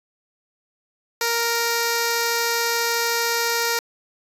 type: tone with notch filter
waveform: 5% pulse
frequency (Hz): 466.2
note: A#4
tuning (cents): 0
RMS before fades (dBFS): -22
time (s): 1.21-3.79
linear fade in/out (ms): 2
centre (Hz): 3100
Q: 1.7
effects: resampled to 32000 Hz